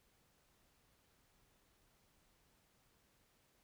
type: silence
effects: pink hiss -74 dBFS RMS until 3.63 s